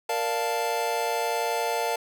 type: chord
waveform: square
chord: Bb major seventh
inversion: none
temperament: equal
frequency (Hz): 466.2 / 587.3 / 698.5 / 880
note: Bb4 / D5 / F5 / A5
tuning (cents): 0 / 0 / 0 / 0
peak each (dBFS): -31 / -34 / -31 / -30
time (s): 0.09-1.96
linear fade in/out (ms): 5
effects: none